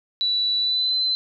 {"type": "tone with pitch glide", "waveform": "sine", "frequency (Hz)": [3949, 4055], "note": ["B7", "B7"], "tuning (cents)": [-1, 45], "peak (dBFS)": -19, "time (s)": [0.21, 1.15], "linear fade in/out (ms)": 0, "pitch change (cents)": 46, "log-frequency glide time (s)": [0.59, 0.97], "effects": []}